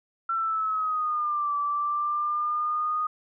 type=linear two-way sweep; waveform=sine; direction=down then up; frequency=1352 to 1158 to 1239 Hz; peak=-24 dBFS; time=0.29-3.07 s; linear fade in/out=5 ms; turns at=1.56 s; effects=none